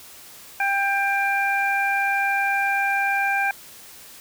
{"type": "harmonic tone", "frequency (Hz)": 793, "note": "G5", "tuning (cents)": 20, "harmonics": [1, 2, 3], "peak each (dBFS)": [-23, -23, -25], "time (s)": [0.6, 3.51], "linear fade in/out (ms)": 2, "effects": ["white hiss -44 dBFS RMS until 4.2 s"]}